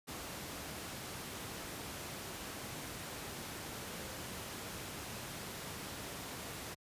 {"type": "tone in noise", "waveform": "sine", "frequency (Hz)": 520, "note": "C5", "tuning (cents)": -11, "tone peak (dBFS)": -53, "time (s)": [3.92, 4.2], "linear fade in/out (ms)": 20, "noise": "pink", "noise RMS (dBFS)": -44, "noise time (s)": [0.07, 6.75], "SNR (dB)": -12, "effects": ["high-pass 80 Hz 12 dB/octave", "resampled to 32000 Hz"]}